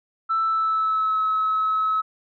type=tone with pitch glide; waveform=sine; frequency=1325 to 1289.5 Hz; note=E6 to E6; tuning=+9 to -39 cents; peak=-18 dBFS; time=0.29-2.02 s; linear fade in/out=20 ms; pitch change=-48 cents; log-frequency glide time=0.41-1.2 s; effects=tanh soft clip ceiling -15 dBFS